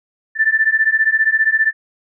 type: beating tone pair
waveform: sine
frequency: 1760 / 1775 Hz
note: A6 / A6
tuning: 0 / +15 cents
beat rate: 15 Hz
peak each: -15 dBFS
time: 0.35-1.73 s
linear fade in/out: 50 ms
effects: none